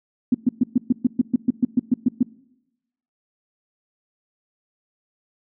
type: tone bursts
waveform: sine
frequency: 247.5 Hz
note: B3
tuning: 4 cents sharp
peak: -12 dBFS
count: 14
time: 0.32-2.23 s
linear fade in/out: 5 ms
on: 25 ms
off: 120 ms
effects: noise-tail reverb RT60 0.9 s tail -22 dB re dry